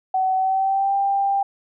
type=tone with pitch glide; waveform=sine; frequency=755 to 792.1 Hz; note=F#5 to G5; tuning=+35 to +18 cents; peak=-17 dBFS; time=0.14-1.43 s; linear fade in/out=5 ms; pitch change=+83 cents; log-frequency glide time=0.36-0.95 s; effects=none